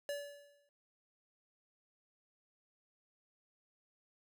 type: tone with exponential decay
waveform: square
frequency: 574 Hz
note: D5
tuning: 40 cents flat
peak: -36 dBFS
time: 0.09-0.69 s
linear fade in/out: 1 ms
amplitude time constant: 130 ms
effects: none